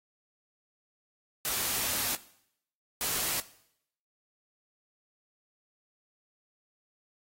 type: noise bursts at uneven times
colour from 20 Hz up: white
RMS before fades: -31 dBFS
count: 2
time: 1.45-2.15 / 3.01-3.4 s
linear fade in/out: 0 ms
effects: noise-tail reverb RT60 0.7 s tail -17 dB re dry + AAC 48 kbps